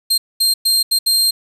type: tone bursts at uneven times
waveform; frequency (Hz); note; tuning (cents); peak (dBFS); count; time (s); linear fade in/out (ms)
sawtooth; 4186; C8; 0; -9; 5; 0.1-0.18 / 0.4-0.54 / 0.65-0.83 / 0.91-0.99 / 1.06-1.31; 10
effects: resampled to 32000 Hz + 7-bit

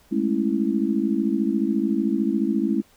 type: chord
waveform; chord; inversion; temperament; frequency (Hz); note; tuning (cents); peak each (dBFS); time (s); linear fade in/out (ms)
sine; A major seventh; third; just; 206.2 / 220 / 275 / 330; G#3 / A3 / C#4 / E4; -12 / 0 / -14 / +2; -25; 0.11-2.82; 20
effects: pink hiss -57 dBFS RMS until 2.96 s

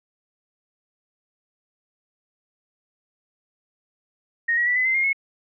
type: tone with pitch steps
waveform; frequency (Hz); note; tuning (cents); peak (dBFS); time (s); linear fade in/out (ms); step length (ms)
sine; 1862 / 1912.1 / 1963.6 / 2016 / 2071 / 2127 / 2184; A#6 / A#6 / B6 / B6 / C7 / C7 / C#7; -2 / +43 / -10 / +35 / -18 / +28 / -26; -18; 4.48-5.131; 10; 93
effects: none

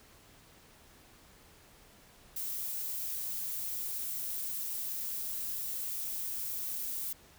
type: noise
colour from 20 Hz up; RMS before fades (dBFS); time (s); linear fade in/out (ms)
violet; -37; 2.36-7.13; 5
effects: pink hiss -59 dBFS RMS until 7.38 s

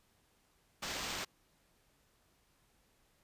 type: noise with sample-and-hold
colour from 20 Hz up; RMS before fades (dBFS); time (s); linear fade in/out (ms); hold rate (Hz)
violet; -40; 0.82-1.25; 10; 11025
effects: pink hiss -72 dBFS RMS until 3.23 s + resampled to 32000 Hz

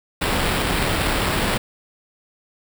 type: noise with sample-and-hold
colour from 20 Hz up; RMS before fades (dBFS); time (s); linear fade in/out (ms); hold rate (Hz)
pink; -21; 0.21-1.58; 10; 6300
effects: none

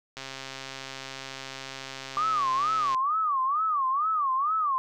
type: click train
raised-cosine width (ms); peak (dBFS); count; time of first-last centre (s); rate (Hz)
0.2; -20; 373; 0.17-2.946; 134
type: tone with vibrato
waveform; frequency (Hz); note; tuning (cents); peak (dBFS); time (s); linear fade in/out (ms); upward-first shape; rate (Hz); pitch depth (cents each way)
sine; 1164; D6; -16; -23; 2.17-4.78; 0; sine; 2.2; 200
effects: none

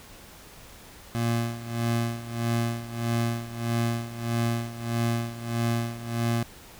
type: tone with tremolo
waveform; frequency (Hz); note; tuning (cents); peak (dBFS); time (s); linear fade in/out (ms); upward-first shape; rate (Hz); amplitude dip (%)
25% pulse; 116.8; A#2; +4; -19; 1.15-6.43; 0; sine; 1.6; 80
effects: pink hiss -48 dBFS RMS until 6.79 s

